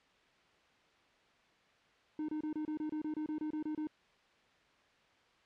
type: tone bursts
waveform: triangle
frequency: 306.9 Hz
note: D#4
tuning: 24 cents flat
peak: -33 dBFS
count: 14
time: 2.19-3.871 s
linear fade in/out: 2 ms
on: 95 ms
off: 27 ms
effects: white hiss -67 dBFS RMS until 5.45 s + low-pass 3000 Hz 12 dB/octave